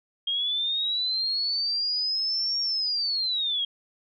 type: linear two-way sweep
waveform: sine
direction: up then down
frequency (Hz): 3227 to 5570 to 3227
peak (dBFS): -24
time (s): 0.27-3.65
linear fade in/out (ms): 5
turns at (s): 2.6
effects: none